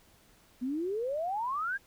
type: exponential sweep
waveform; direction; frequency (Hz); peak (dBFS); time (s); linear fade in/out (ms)
sine; up; 240 to 1661.2; -30; 0.61-1.78; 20
effects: pink hiss -62 dBFS RMS until 1.86 s